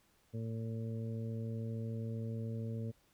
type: harmonic tone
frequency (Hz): 113.1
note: A2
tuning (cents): +48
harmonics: 1 / 2 / 3 / 4 / 5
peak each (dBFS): -38 / -43 / -55 / -48 / -54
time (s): 0.33-2.92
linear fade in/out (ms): 20
effects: pink hiss -71 dBFS RMS until 3.13 s